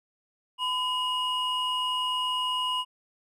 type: tone pair together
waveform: triangle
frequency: 1008 / 2877 Hz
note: B5 / F#7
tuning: +35 / -49 cents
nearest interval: octave + tritone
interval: 1816 cents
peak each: -27 dBFS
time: 0.58-2.85 s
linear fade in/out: 50 ms
effects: none